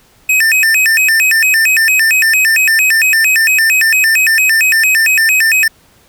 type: tone with vibrato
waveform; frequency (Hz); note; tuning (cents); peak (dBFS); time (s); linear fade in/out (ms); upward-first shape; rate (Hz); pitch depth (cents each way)
square; 2130; C7; +30; -8; 0.29-5.68; 5; square; 4.4; 300
effects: pink hiss -48 dBFS RMS until 6.08 s